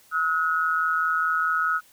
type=tone pair together; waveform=sine; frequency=1288 / 1452.7 Hz; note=E6 / F#6; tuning=-41 / -32 cents; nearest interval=major second; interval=209 cents; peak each=-23 / -24 dBFS; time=0.11-1.81 s; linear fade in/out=50 ms; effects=white hiss -56 dBFS RMS until 1.92 s